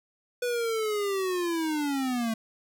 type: linear sweep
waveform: square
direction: down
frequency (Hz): 493.9 to 220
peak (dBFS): -27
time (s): 0.42-2.34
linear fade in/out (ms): 5
effects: none